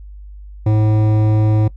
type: tone with hard clipping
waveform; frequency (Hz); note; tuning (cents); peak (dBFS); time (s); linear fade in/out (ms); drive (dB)
sine; 107.7; A2; -37; -13; 0.66-1.68; 5; 13
effects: noise-tail reverb RT60 0.1 s tail -21 dB re dry + added 50 Hz sine -32 dBFS peak until 1.76 s